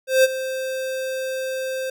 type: tone with ADSR envelope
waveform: square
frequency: 523.3 Hz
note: C5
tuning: in tune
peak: -11 dBFS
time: 0.07-1.9 s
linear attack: 170 ms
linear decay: 28 ms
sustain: -14 dB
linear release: 4 ms
effects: none